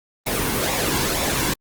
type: noise with flanger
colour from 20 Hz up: pink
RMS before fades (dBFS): -22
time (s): 0.26-1.54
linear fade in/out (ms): 10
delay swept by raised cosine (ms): 0.65 to 1.65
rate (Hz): 2.1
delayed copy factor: -0.55
effects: Opus 24 kbps